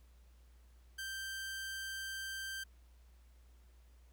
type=tone; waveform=sawtooth; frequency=1568 Hz; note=G6; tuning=in tune; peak=-37 dBFS; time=0.98-2.64 s; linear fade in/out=10 ms; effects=added 60 Hz sine -59 dBFS peak until 4.12 s + pink hiss -73 dBFS RMS until 4.12 s